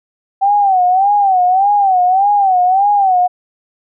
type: tone with vibrato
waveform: sine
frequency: 770 Hz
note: G5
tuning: 31 cents flat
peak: -8 dBFS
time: 0.41-3.28 s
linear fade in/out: 20 ms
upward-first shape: sine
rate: 1.7 Hz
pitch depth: 120 cents each way
effects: none